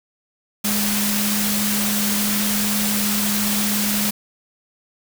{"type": "tone in noise", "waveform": "sine", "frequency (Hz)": 207.2, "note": "G#3", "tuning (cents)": -4, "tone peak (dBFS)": -22, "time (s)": [0.64, 4.11], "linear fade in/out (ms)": 10, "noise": "white", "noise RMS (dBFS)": -22, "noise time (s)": [0.64, 4.11], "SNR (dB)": -3, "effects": []}